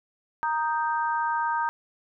sine chord, Eb major, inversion second, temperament equal with one note detuned, 932.3 / 1240.9 / 1568 Hz, Bb5 / Eb6 / G6, 0 / -5 / 0 cents, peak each -25 / -31 / -31 dBFS, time 0.43-1.69 s, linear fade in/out 0 ms, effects none

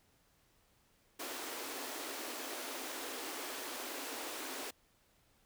pink high-pass noise, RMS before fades -43 dBFS, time 1.19-4.71 s, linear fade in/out 10 ms, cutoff 250 Hz, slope 96 dB/octave, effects pink hiss -71 dBFS RMS until 5.45 s

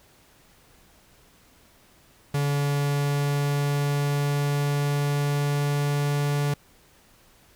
45% pulse tone with pitch glide, 143.1 to 144.51 Hz, D3 to D3, -45 to -28 cents, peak -22 dBFS, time 2.34-6.54 s, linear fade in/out 5 ms, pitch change +17 cents, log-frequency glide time 2.75-6.29 s, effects pink hiss -57 dBFS RMS until 7.55 s

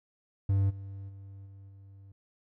triangle tone with level steps, 98 Hz, G2, in tune, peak -21 / -37 / -42 / -45 / -47 dBFS, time 0.49-2.12 s, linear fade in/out 5 ms, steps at 0.69 / 1.08 / 1.45 / 1.68 s, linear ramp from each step 20 ms, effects none

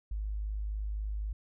sine tone, 51.91 Hz, G#1, in tune, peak -32 dBFS, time 0.11-1.33 s, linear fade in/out 5 ms, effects none

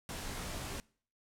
pink noise with comb filter, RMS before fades -41 dBFS, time 0.09-0.8 s, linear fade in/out 0 ms, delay 19 ms, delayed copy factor -0.65, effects noise-tail reverb RT60 0.5 s tail -24 dB re dry + low-pass 12000 Hz 12 dB/octave

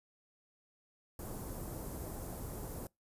pink band-stop noise, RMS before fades -43 dBFS, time 1.19-2.87 s, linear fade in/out 2 ms, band 770 to 11000 Hz, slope 12 dB/octave, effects noise-tail reverb RT60 0.2 s tail -25 dB re dry + resampled to 32000 Hz

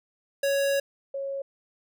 square / sine tone pair in turn, 556 / 549.9 Hz, C#5 / C#5, +5 / -14 cents, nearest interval unison, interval 19 cents, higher first, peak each -23 / -29 dBFS, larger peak first, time 0.43-0.8 / 1.14-1.42 s, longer first, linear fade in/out 5 ms, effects none

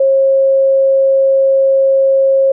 sine tone, 540 Hz, C#5, 45 cents flat, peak -7 dBFS, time 0-2.52 s, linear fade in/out 5 ms, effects none

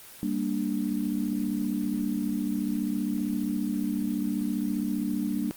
sine chord, G minor, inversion none, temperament equal with one note detuned, 198.28 / 233.1 / 293.7 Hz, G3 / Bb3 / D4, +20 / 0 / 0 cents, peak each -30 dBFS, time 0.23-5.51 s, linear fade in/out 0 ms, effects white hiss -47 dBFS RMS until 5.56 s + Opus 24 kbps

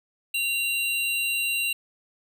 square tone pair together, 2767 / 3962 Hz, F7 / B7, -17 / +5 cents, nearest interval tritone, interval 622 cents, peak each -25 / -33 dBFS, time 0.34-1.73 s, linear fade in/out 5 ms, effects none

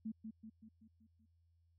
sine tone with echo, 220 Hz, A3, in tune, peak -39 dBFS, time 0.05-0.12 s, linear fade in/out 10 ms, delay 190 ms, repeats 6, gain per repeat -5 dB, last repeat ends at 1.26 s, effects added 84 Hz sine -70 dBFS peak until 1.78 s

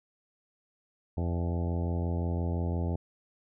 harmonic tone with a mistuned harmonic, 85.8 Hz, F2, 30 cents flat, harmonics 1 / 2 / 3 / 4 / 5 / 6 / 7 / 8 / 9 / 10, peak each -29 / -35 / -39 / -41 / -43 / -45 / -46 / -47 / -48 / -49 dBFS, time 1.17-2.96 s, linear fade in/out 5 ms, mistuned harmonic 8, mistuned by -43 cents, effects none

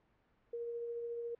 sine tone with tremolo, 470 Hz, A#4, 14 cents sharp, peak -37 dBFS, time 0.53-1.35 s, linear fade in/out 5 ms, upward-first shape triangle, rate 14 Hz, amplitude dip 30%, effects pink hiss -73 dBFS RMS until 1.39 s + low-pass 2000 Hz 12 dB/octave

